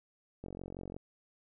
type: click train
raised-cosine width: 2 ms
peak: -30 dBFS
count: 25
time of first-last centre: 0.44-0.965 s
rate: 45.7 Hz
effects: none